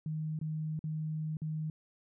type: tone with dropouts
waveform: sine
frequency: 155.8 Hz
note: D#3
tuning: 3 cents sharp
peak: -33 dBFS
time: 0.06-1.7 s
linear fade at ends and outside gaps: 2 ms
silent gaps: 0.39-0.413 / 0.792-0.84 / 1.37-1.418 s
effects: none